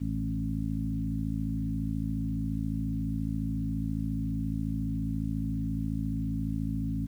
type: harmonic tone with a mistuned harmonic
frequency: 54.4 Hz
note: A1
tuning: 19 cents flat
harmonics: 1 / 2 / 3 / 4 / 5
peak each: -35 / -35 / -35 / -35 / -35 dBFS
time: 0-7.07 s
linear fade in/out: 20 ms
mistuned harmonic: 2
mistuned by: +24 cents
effects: 10-bit